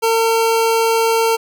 25% pulse tone, 453.6 Hz, A#4, 47 cents flat, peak -9 dBFS, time 0.02-1.37 s, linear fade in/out 20 ms, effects none

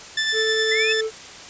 20% pulse tone with tremolo, 1760 Hz, A6, in tune, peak -14 dBFS, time 0.17-1.01 s, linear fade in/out 5 ms, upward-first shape sine, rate 9.7 Hz, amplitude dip 30%
triangle tone, 440 Hz, A4, in tune, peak -20 dBFS, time 0.32-1.11 s, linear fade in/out 50 ms
sine linear sweep, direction up, 1975.5 to 2645 Hz, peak -22 dBFS, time 0.71-0.93 s, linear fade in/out 10 ms
effects white hiss -39 dBFS RMS until 1.49 s + resampled to 16000 Hz

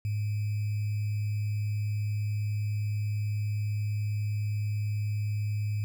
sine tone with sample-and-hold, 104.7 Hz, G#2, 15 cents sharp, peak -27 dBFS, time 0.05-5.84 s, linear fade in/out 0 ms, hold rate 2450 Hz, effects none

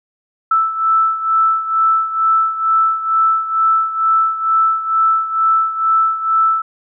sine beating tone pair, 1318.5 / 1320.7 Hz, E6 / E6, 0 / +3 cents, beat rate 2.2 Hz, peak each -13 / -18 dBFS, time 0.51-6.62 s, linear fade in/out 5 ms, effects none

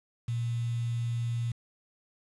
sine tone with quantisation, 117.9 Hz, A#2, 20 cents sharp, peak -28 dBFS, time 0.28-1.52 s, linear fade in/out 5 ms, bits 8, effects resampled to 24000 Hz

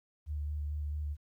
sine tone with vibrato, 74.3 Hz, D2, 21 cents sharp, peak -33 dBFS, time 0.26-1.17 s, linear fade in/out 50 ms, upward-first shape square, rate 4.5 Hz, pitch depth 17 cents each way, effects 12-bit

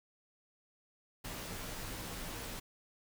pink noise with comb filter, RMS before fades -43 dBFS, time 1.24-2.6 s, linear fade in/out 10 ms, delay 14 ms, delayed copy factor -0.65, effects none

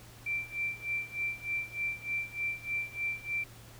sine tone with tremolo, 2349 Hz, D7, in tune, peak -29 dBFS, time 0.26-3.44 s, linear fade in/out 5 ms, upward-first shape sine, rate 3.3 Hz, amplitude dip 90%, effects added 115 Hz sine -53 dBFS peak until 3.79 s + pink hiss -54 dBFS RMS until 3.79 s

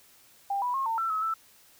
sine tone with pitch steps, 796 / 984 / 1077 / 904 / 1339 / 1283 / 1323 Hz, G5 / B5 / C6 / A5 / E6 / E6 / E6, +26 / -7 / +50 / +47 / +27 / -47 / +6 cents, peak -26 dBFS, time 0.5-1.34 s, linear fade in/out 5 ms, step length 120 ms, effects white hiss -58 dBFS RMS until 1.79 s

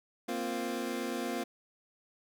25% pulse chord, Bb suspended second, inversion none, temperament equal, 233.1 / 261.6 / 349.2 Hz, Bb3 / C4 / F4, 0 / 0 / 0 cents, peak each -34 dBFS, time 0.28-1.44 s, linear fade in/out 10 ms, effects none

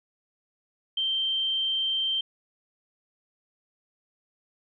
sine tone, 3136 Hz, G7, in tune, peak -24 dBFS, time 0.97-2.21 s, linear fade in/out 5 ms, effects none

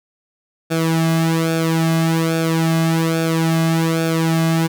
sawtooth tone with flanger, 163.3 Hz, E3, 16 cents flat, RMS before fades -17 dBFS, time 0.7-4.68 s, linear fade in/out 20 ms, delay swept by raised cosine 0.99 to 2.19 ms, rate 1.2 Hz, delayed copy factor -0.8, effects none

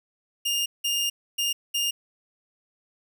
sawtooth tone bursts at uneven times, 2821 Hz, F7, 17 cents sharp, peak -20 dBFS, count 4, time 0.45-0.66 / 0.84-1.1 / 1.38-1.53 / 1.74-1.91 s, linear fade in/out 10 ms, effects none

